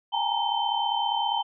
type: tone cluster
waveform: sine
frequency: 798 / 838 / 908 / 943 / 3089 Hz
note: G5 / G#5 / A#5 / A#5 / G7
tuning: +31 / +15 / -46 / +20 / -26 cents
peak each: -30 dBFS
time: 0.12-1.43 s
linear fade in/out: 20 ms
effects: none